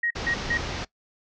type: tone bursts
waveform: sine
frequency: 1884 Hz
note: A#6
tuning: 18 cents sharp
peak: -23 dBFS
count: 3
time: 0.03-0.575 s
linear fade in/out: 5 ms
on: 75 ms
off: 160 ms
type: low-pass noise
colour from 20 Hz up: pink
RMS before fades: -32 dBFS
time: 0.15-0.85 s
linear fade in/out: 10 ms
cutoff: 6100 Hz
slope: 48 dB/octave
effects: noise-tail reverb RT60 0.1 s tail -20 dB re dry